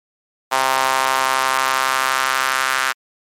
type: tone with high-pass filter sweep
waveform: sawtooth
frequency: 132.1 Hz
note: C3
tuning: 17 cents sharp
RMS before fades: -18 dBFS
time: 0.51-2.93 s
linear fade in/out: 20 ms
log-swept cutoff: 890 to 1400 Hz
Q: 2.3
effects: MP3 64 kbps